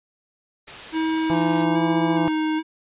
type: noise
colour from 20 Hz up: white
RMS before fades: -36 dBFS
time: 0.67-1.65 s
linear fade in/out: 10 ms
type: tone with vibrato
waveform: square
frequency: 315.7 Hz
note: D#4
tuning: 25 cents sharp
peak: -21 dBFS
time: 0.92-2.63 s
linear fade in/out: 50 ms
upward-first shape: square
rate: 1.2 Hz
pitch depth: 22 cents each way
type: harmonic tone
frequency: 167.4 Hz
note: E3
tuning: 27 cents sharp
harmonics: 1 / 2 / 3 / 4 / 5 / 6 / 7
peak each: -25 / -26 / -31 / -30 / -29 / -33 / -38 dBFS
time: 1.3-2.28 s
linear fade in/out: 0 ms
effects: resampled to 8000 Hz